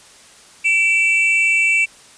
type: tone pair together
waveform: triangle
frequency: 2319 / 2681 Hz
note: D7 / E7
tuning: -22 / +29 cents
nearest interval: minor third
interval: 251 cents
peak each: -14 dBFS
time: 0.64-1.86 s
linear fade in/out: 20 ms
effects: white hiss -45 dBFS RMS until 2.17 s + resampled to 22050 Hz